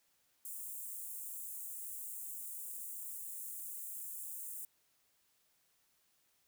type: high-pass noise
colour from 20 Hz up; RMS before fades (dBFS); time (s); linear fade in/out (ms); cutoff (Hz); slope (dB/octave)
white; -45; 0.45-4.65; 2; 7500; 48
effects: white hiss -75 dBFS RMS until 6.47 s